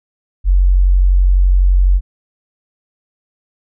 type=tone; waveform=sine; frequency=45.94 Hz; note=F#1; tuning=12 cents flat; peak=-7 dBFS; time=0.44-2.01 s; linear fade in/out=50 ms; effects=none